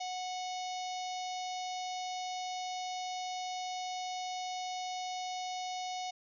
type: harmonic tone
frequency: 735 Hz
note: F#5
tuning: 12 cents flat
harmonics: 1 / 3 / 4 / 5 / 6 / 7 / 8 / 9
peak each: -37 / -49 / -49 / -48 / -52 / -50 / -51 / -53 dBFS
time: 0-6.11 s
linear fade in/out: 10 ms
effects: none